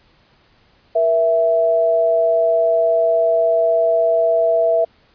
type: tone pair together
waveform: sine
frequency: 476.3 / 659.8 Hz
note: A#4 / E5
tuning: +37 / +1 cents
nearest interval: tritone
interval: 564 cents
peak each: -20 / -13 dBFS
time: 0.95-4.85 s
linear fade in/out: 10 ms
effects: pink hiss -55 dBFS RMS until 5.14 s + resampled to 11025 Hz